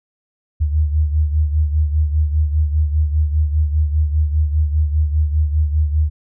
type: beating tone pair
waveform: sine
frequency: 75.5 / 80.5 Hz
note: D2 / E2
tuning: +48 / -41 cents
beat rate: 5 Hz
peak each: -14 / -21 dBFS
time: 0.6-6.1 s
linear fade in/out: 20 ms
effects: none